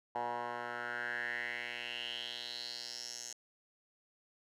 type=tone with band-pass filter sweep; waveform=10% pulse; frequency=120 Hz; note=B2; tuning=49 cents flat; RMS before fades=-41 dBFS; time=0.15-3.33 s; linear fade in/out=5 ms; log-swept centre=890 to 6500 Hz; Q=5.2; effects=none